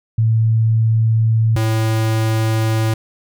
sine / square tone pair in turn, 112 / 110.97 Hz, A2 / A2, +31 / +15 cents, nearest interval unison, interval 16 cents, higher first, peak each -11 / -15 dBFS, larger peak first, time 0.18-1.56 / 1.56-2.94 s, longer neither, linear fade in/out 5 ms, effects none

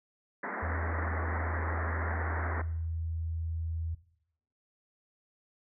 white band-pass noise, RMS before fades -37 dBFS, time 0.43-2.62 s, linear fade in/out 5 ms, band 180 to 2000 Hz, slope 96 dB/octave
sine tone, 81.9 Hz, E2, 11 cents flat, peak -32 dBFS, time 0.62-3.95 s, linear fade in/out 10 ms
effects noise-tail reverb RT60 0.7 s tail -17 dB re dry

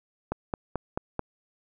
click train, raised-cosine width 1 ms, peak -14 dBFS, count 5, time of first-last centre 0.32-1.193 s, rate 4.58 Hz, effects none

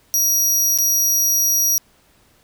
sawtooth tone with dropouts, 5750 Hz, F8, 50 cents sharp, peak -12 dBFS, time 0.14-1.78 s, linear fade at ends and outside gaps 0 ms, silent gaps 0.776-0.786 s, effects pink hiss -56 dBFS RMS until 2.43 s

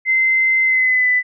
sine tone with pitch glide, 2069 to 1996.2 Hz, C7 to B6, -20 to +18 cents, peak -12 dBFS, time 0.05-1.23 s, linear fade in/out 50 ms, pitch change -62 cents, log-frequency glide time 0.63-1.09 s, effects none

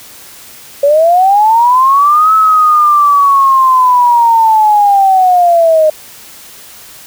sine linear two-way sweep, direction up then down, 554.4 to 1301 to 613 Hz, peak -4 dBFS, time 0.83-5.9 s, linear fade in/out 5 ms, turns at 2.34 s, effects white hiss -34 dBFS RMS until 7.06 s

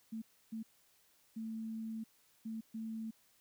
sine tone bursts at uneven times, 222.6 Hz, A3, 20 cents sharp, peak -39 dBFS, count 5, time 0.12-0.22 / 0.52-0.63 / 1.36-2.04 / 2.45-2.61 / 2.74-3.11 s, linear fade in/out 10 ms, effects white hiss -70 dBFS RMS until 3.4 s

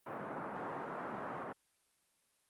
white band-pass noise, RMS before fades -43 dBFS, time 0.06-1.53 s, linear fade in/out 10 ms, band 140 to 1300 Hz, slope 24 dB/octave, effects white hiss -75 dBFS RMS until 2.49 s + Opus 32 kbps

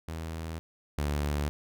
sawtooth tone pair in turn, 81 / 73.21 Hz, E2 / D2, -30 / -5 cents, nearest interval major second, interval 175 cents, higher first, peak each -31 / -24 dBFS, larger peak second, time 0.08-0.59 / 0.98-1.49 s, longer neither, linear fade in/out 0 ms, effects none

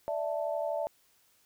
sine chord, D suspended second, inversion none, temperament equal, 587.3 / 659.3 / 880 Hz, D5 / E5 / A5, 0 / 0 / 0 cents, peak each -33 / -33 / -39 dBFS, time 0.08-0.87 s, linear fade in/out 0 ms, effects white hiss -67 dBFS RMS until 1.45 s

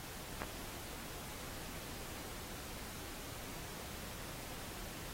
clicks, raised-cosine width 0.5 ms, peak -23 / -28 dBFS, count 2, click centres 0.419 / 0.433 s, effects pink hiss -48 dBFS RMS until 5.13 s + AAC 48 kbps

